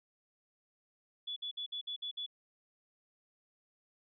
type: tone bursts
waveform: sine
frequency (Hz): 3429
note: A7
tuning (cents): -45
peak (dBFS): -37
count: 7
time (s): 1.27-2.264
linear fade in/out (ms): 10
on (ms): 94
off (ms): 56
effects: none